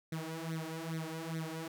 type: tone with flanger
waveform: sawtooth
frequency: 161.7 Hz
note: E3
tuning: 33 cents flat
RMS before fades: -40 dBFS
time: 0.12-1.68 s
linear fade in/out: 5 ms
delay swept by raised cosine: 0.5 to 4.2 ms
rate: 2.4 Hz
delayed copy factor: +0.85
effects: none